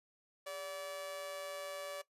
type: tone with amplitude modulation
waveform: sawtooth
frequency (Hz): 576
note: D5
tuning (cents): -34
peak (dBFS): -35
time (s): 0.46-2.02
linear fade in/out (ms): 10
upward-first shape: sine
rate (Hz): 169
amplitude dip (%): 50
effects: noise-tail reverb RT60 0.1 s tail -17 dB re dry + resampled to 32000 Hz